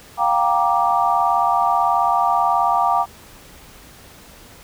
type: chord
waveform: sine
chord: G minor seventh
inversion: third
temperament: just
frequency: 705.6 / 784 / 940.8 / 1176 Hz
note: F5 / G5 / Bb5 / D6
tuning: +18 / 0 / +16 / +2 cents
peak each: -20 dBFS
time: 0.17-3.06 s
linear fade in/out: 50 ms
effects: pink hiss -44 dBFS RMS until 4.63 s